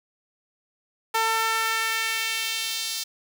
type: tone with high-pass filter sweep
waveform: sawtooth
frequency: 448.1 Hz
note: A4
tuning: 32 cents sharp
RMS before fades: -26 dBFS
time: 1.14-3.04 s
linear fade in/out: 10 ms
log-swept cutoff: 910 to 4500 Hz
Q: 1.5
effects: none